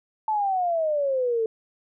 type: exponential sweep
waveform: sine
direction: down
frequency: 882 to 438.6 Hz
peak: -21 dBFS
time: 0.28-1.46 s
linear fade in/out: 2 ms
effects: none